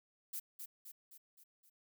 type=noise with echo; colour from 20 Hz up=violet; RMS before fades=-42 dBFS; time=0.33-0.4 s; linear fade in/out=10 ms; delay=260 ms; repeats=5; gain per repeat=-5 dB; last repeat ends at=1.7 s; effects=none